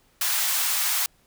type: high-pass noise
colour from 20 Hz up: white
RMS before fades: -24 dBFS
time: 0.21-1.06 s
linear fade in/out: 2 ms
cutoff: 800 Hz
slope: 24 dB/octave
effects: pink hiss -62 dBFS RMS until 1.26 s